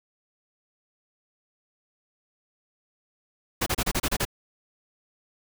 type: noise bursts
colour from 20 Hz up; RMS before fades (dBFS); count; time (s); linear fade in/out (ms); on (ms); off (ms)
pink; -25; 8; 3.61-4.252; 10; 54; 30
effects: none